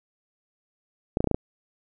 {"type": "clicks", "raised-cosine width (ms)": 2, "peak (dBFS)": -9, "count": 6, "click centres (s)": [1.171, 1.205, 1.243, 1.273, 1.313, 1.345], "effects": []}